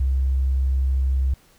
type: tone with tanh clipping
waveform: triangle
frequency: 66.1 Hz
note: C2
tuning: 18 cents sharp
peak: -17 dBFS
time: 0-1.34 s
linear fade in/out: 5 ms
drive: 3 dB
effects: pink hiss -56 dBFS RMS until 1.58 s